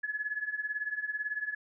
sine tone with tremolo, 1703 Hz, G#6, 43 cents sharp, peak -28 dBFS, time 0.03-1.55 s, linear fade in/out 10 ms, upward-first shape triangle, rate 18 Hz, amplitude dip 90%, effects none

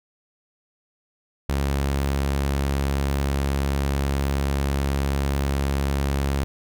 sawtooth tone, 69.3 Hz, C#2, in tune, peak -17 dBFS, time 1.49-6.44 s, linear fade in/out 0 ms, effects none

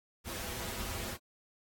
pink noise with comb filter, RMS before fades -39 dBFS, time 0.24-1.18 s, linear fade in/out 50 ms, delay 6.8 ms, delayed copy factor -0.8, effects AAC 64 kbps

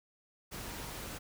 sine tone in noise, 943 Hz, A#5, 20 cents sharp, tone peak -54 dBFS, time 0.65-0.91 s, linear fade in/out 20 ms, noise pink, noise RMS -43 dBFS, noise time 0.51-1.19 s, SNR -14 dB, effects none

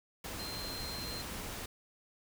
sine tone in noise, 4152 Hz, C8, 14 cents flat, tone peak -42 dBFS, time 0.39-1.22 s, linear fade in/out 5 ms, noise pink, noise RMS -42 dBFS, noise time 0.24-1.66 s, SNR -3 dB, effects none

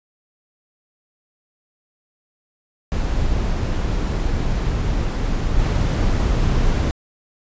brown noise with level steps, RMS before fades -20 / -17 dBFS, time 2.92-6.91 s, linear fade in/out 0 ms, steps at 5.59 s, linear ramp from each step 5 ms, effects resampled to 16000 Hz

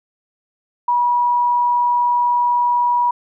sine tone, 968 Hz, B5, 35 cents flat, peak -13 dBFS, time 0.88-3.11 s, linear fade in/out 5 ms, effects none

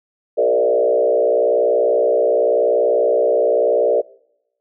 sine tone with frequency modulation, 523.3 Hz, C5, in tune, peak -12 dBFS, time 0.37-4.02 s, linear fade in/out 20 ms, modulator 60.9 Hz, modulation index 1.8, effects noise-tail reverb RT60 0.8 s tail -23 dB re dry

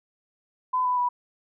sine tone with pitch steps, 1011 / 995.9 / 981.1 Hz, B5 / B5 / B5, +40 / +14 / -12 cents, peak -21 dBFS, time 0.73-1.09 s, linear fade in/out 10 ms, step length 120 ms, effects none

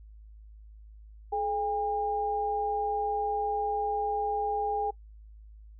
sine tone pair together, 427.6 / 807.2 Hz, A4 / G#5, -49 / -49 cents, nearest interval major seventh, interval 1100 cents, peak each -32 / -28 dBFS, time 1.32-4.91 s, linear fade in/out 10 ms, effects noise-tail reverb RT60 0.1 s tail -24 dB re dry + added 53 Hz sine -47 dBFS peak until 5.79 s

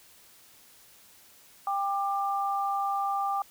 sine tone pair together, 794 / 1188.6 Hz, G5 / D6, +22 / +20 cents, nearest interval perfect fifth, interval 698 cents, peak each -28 / -30 dBFS, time 1.67-3.42 s, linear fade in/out 2 ms, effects white hiss -56 dBFS RMS until 3.5 s

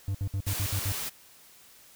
triangle tone bursts, 98 Hz, G2, in tune, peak -25 dBFS, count 7, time 0.08-0.92 s, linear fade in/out 0 ms, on 66 ms, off 63 ms
white noise, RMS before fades -34 dBFS, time 0.46-1.1 s, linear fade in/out 20 ms
effects white hiss -55 dBFS RMS until 1.95 s

